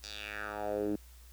10% pulse tone with band-pass filter sweep, 104.2 Hz, G#2, 6 cents sharp, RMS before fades -37 dBFS, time 0.03-0.96 s, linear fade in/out 5 ms, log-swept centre 5300 to 270 Hz, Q 3, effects added 60 Hz sine -52 dBFS peak until 1.32 s + white hiss -61 dBFS RMS until 1.32 s

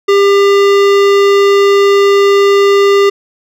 sine tone with hard clipping, 399.5 Hz, G4, 33 cents sharp, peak -7 dBFS, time 0.08-3.1 s, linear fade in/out 10 ms, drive 18 dB, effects none

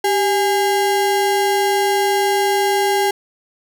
square ring-modulated tone, 609 Hz, D#5, 37 cents flat, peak -12 dBFS, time 0.04-3.11 s, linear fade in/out 5 ms, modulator 217 Hz, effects none

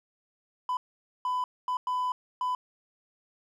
triangle tone bursts at uneven times, 1001 Hz, B5, 23 cents sharp, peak -24 dBFS, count 5, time 0.69-0.77 / 1.25-1.44 / 1.68-1.77 / 1.87-2.12 / 2.41-2.55 s, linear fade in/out 2 ms, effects tanh soft clip ceiling -20 dBFS

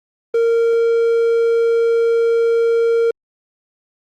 triangle tone, 462 Hz, A#4, 16 cents flat, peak -10 dBFS, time 0.34-3.11 s, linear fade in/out 5 ms, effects Opus 24 kbps

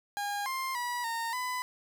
30% pulse tone with pitch steps, 814 / 1054 / 972 / 919 / 1002 Hz, G#5 / C6 / B5 / A#5 / B5, -35 / +12 / -28 / -25 / +25 cents, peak -29 dBFS, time 0.17-1.62 s, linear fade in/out 0 ms, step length 290 ms, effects none

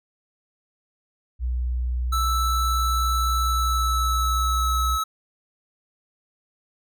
sine tone, 61.5 Hz, B1, 7 cents flat, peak -22 dBFS, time 1.39-4.99 s, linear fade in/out 50 ms
square tone with pitch glide, 1318 to 1295.4 Hz, E6 to E6, -1 to -31 cents, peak -23 dBFS, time 2.12-5.04 s, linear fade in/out 10 ms, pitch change -30 cents, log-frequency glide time 3.39-4.76 s
effects none

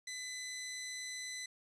15% pulse tone, 2008 Hz, B6, 28 cents sharp, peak -35 dBFS, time 0.07-1.46 s, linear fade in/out 5 ms, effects resampled to 22050 Hz + 11-bit

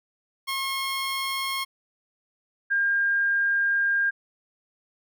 15% pulse / sine tone pair in turn, 1079 / 1607.4 Hz, C#6 / G6, -47 / +43 cents, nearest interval perfect fifth, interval 690 cents, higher second, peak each -20 dBFS, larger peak neither, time 0.47-1.65 / 2.7-4.11 s, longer second, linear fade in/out 20 ms, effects none

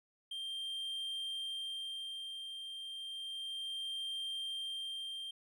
triangle tone with tremolo, 3173 Hz, G7, 20 cents sharp, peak -36 dBFS, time 0.31-5.31 s, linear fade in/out 5 ms, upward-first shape sine, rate 0.32 Hz, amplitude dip 45%, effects none

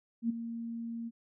sine tone with ADSR envelope, 231.3 Hz, A#3, 13 cents flat, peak -25 dBFS, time 0.22-1.11 s, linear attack 76 ms, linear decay 12 ms, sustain -11 dB, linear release 38 ms, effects none

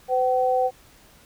sine tone pair together, 508.6 / 762 Hz, C5 / G5, -49 / -49 cents, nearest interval perfect fifth, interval 700 cents, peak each -21 dBFS, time 0.08-0.71 s, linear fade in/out 50 ms, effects pink hiss -53 dBFS RMS until 1.25 s

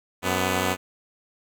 5% pulse tone pair together, 92.5 / 249.4 Hz, F#2 / B3, 0 / +17 cents, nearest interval octave + perfect fourth, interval 1717 cents, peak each -13 / -14 dBFS, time 0.22-0.77 s, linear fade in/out 50 ms, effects none

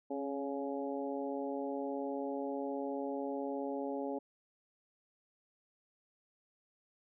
harmonic tone with a mistuned harmonic, 139.9 Hz, C#3, 16 cents sharp, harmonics 2 / 3 / 4 / 5 / 6, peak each -39 / -41 / -41 / -47 / -45 dBFS, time 0.1-4.19 s, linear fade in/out 10 ms, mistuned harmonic 2, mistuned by -30 cents, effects none

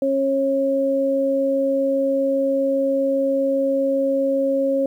sine tone pair together, 272.5 / 545 Hz, C#4 / C#5, -29 / -29 cents, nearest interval octave, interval 1200 cents, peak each -22 / -18 dBFS, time 0.02-4.86 s, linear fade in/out 2 ms, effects 9-bit

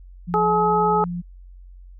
sine tone, 174.61 Hz, F3, in tune, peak -25 dBFS, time 0.27-1.22 s, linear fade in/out 20 ms
harmonic tone, 425.2 Hz, G#4, 41 cents sharp, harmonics 1 / 2 / 3, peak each -21 / -19 / -22 dBFS, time 0.34-1.04 s, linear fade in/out 0 ms
effects added 45 Hz sine -40 dBFS peak until 1.99 s

